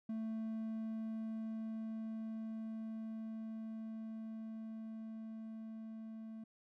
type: tone with level ramp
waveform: triangle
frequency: 221.7 Hz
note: A3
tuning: 13 cents sharp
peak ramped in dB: -36 to -44 dBFS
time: 0.09-6.44 s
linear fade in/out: 5 ms
effects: none

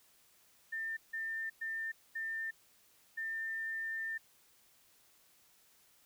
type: tone bursts at uneven times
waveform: sine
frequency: 1798 Hz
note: A6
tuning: 37 cents sharp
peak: -36 dBFS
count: 5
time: 0.72-0.97 / 1.13-1.5 / 1.61-1.92 / 2.15-2.51 / 3.17-4.18 s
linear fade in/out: 10 ms
effects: white hiss -67 dBFS RMS until 6.05 s

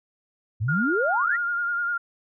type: exponential sweep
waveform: sine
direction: up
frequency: 97 to 2032 Hz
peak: -22 dBFS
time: 0.6-1.37 s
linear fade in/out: 20 ms
type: tone with vibrato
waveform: sine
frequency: 1411 Hz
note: F6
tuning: 17 cents sharp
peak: -23 dBFS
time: 0.68-1.98 s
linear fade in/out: 10 ms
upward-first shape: sine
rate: 10 Hz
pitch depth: 29 cents each way
effects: none

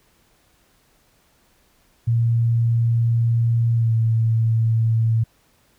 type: tone with pitch glide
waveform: sine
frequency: 116.3 to 113.12 Hz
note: A#2 to A2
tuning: -4 to +48 cents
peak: -15 dBFS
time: 2.07-5.24 s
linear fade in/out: 10 ms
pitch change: -48 cents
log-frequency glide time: 3.74-3.93 s
effects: pink hiss -60 dBFS RMS until 5.78 s

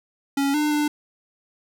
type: tone with pitch steps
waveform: square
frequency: 278.1 / 299.9 / 297.2 Hz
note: C#4 / D4 / D4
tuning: +6 / +36 / +21 cents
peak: -20 dBFS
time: 0.37-0.88 s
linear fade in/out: 5 ms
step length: 170 ms
effects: none

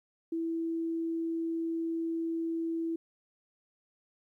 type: tone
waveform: sine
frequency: 329.6 Hz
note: E4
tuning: in tune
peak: -30 dBFS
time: 0.32-2.96 s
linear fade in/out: 5 ms
effects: 12-bit

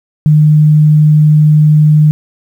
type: tone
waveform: sine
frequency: 152.1 Hz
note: D#3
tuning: 39 cents flat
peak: -3 dBFS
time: 0.26-2.11 s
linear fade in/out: 0 ms
effects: 7-bit

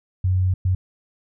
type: tone bursts at uneven times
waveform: sine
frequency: 92.5 Hz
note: F#2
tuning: in tune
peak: -16 dBFS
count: 2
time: 0.24-0.54 / 0.65-0.75 s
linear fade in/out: 5 ms
effects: none

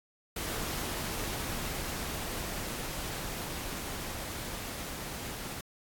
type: noise with level ramp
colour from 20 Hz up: pink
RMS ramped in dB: -35 to -40 dBFS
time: 0.36-5.61 s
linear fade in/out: 5 ms
effects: AAC 64 kbps

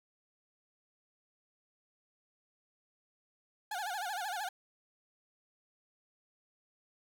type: tone with vibrato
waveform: 30% pulse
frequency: 781 Hz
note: G5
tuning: 7 cents flat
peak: -33 dBFS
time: 3.71-4.49 s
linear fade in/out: 5 ms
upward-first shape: sine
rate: 13 Hz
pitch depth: 180 cents each way
effects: none

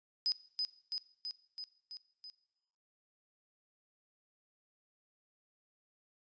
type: tone with echo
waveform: sine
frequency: 5010 Hz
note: D#8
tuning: 11 cents sharp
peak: -29 dBFS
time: 0.26-0.32 s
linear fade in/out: 0 ms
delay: 330 ms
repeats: 6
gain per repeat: -3 dB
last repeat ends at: 2.3 s
effects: noise-tail reverb RT60 0.9 s tail -18 dB re dry + resampled to 16000 Hz

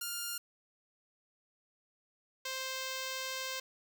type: tone pair in turn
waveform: 5% pulse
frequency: 1406 / 523.9 Hz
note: F6 / C5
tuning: +11 / +2 cents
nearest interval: octave + perfect fourth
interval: 1709 cents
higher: first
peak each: -25 dBFS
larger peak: neither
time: 0.01-0.38 / 2.45-3.6 s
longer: second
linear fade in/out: 5 ms
effects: none

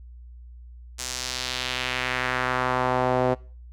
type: tone with band-pass filter sweep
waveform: sawtooth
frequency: 127 Hz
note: B2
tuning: 49 cents sharp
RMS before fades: -26 dBFS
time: 0.98-3.35 s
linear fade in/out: 20 ms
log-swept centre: 7100 to 560 Hz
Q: 1.5
effects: noise-tail reverb RT60 0.4 s tail -22 dB re dry + added 60 Hz sine -41 dBFS peak until 3.72 s

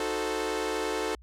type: chord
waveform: sawtooth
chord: D# diminished seventh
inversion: none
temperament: equal with one note detuned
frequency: 311.1 / 368.5 / 440 / 523.3 Hz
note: D#4 / F#4 / A4 / C5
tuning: 0 / -7 / 0 / 0 cents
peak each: -32 / -31 / -27 / -33 dBFS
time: 0-1.15 s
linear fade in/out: 2 ms
effects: added 60 Hz sine -49 dBFS peak until 1.22 s + low-pass 10000 Hz 12 dB/octave

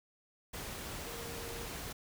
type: tone in noise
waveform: sine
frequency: 466.2 Hz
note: A#4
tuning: in tune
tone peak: -47 dBFS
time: 1.06-1.66 s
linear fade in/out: 10 ms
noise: pink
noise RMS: -43 dBFS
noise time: 0.53-1.93 s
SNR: -7 dB
effects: none

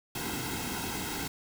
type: noise with comb filter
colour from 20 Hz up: pink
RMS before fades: -35 dBFS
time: 0.15-1.28 s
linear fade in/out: 5 ms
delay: 1.7 ms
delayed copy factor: -0.8
effects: none

